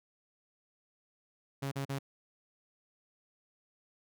sawtooth tone bursts, 137.7 Hz, C#3, 11 cents flat, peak -30 dBFS, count 3, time 1.62-1.989 s, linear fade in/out 10 ms, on 97 ms, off 39 ms, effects none

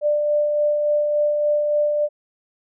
sine tone with tremolo, 593 Hz, D5, 17 cents sharp, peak -15 dBFS, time 0.01-2.09 s, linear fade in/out 50 ms, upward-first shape sine, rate 3.5 Hz, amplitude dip 30%, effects none

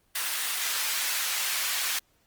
pink high-pass noise, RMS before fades -29 dBFS, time 0.15-1.99 s, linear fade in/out 5 ms, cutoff 1700 Hz, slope 12 dB/octave, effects pink hiss -67 dBFS RMS until 2.26 s + Opus 24 kbps

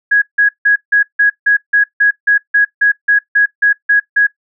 sine tone bursts, 1661.2 Hz, G#6, in tune, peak -6 dBFS, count 16, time 0.11-4.27 s, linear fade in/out 10 ms, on 110 ms, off 160 ms, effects noise-tail reverb RT60 0.1 s tail -17 dB re dry

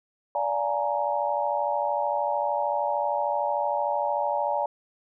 sine chord, Bb dominant seventh, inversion first, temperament just, 582.7 / 699.2 / 839.1 / 932.3 Hz, D5 / F5 / Ab5 / Bb5, -14 / +2 / +18 / 0 cents, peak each -28 / -32 / -28 / -29 dBFS, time 0.35-4.66 s, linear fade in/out 2 ms, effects none

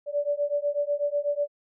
sine beating tone pair, 576 / 584.1 Hz, D5 / D5, -34 / -10 cents, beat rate 8.1 Hz, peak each -27 / -27 dBFS, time 0.06-1.48 s, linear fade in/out 50 ms, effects none

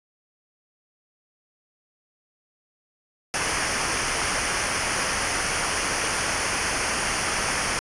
pink noise with comb filter, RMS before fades -25 dBFS, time 3.34-7.79 s, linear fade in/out 0 ms, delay 0.26 ms, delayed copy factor -0.7, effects resampled to 24000 Hz

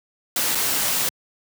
white noise with dropouts, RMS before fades -22 dBFS, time 0.36-1.09 s, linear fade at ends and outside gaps 2 ms, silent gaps 0.549-0.553 s, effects high-pass 100 Hz 12 dB/octave

